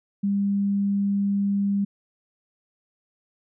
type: tone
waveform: sine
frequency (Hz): 200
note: G3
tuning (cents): +35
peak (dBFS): -20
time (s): 0.23-1.85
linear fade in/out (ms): 10
effects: none